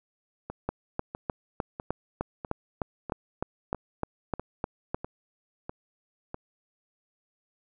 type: two click trains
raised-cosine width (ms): 1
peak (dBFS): -14 / -21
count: 15 / 10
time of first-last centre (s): 0.69-4.945 / 0.5-6.344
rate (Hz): 3.29 / 1.54
effects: none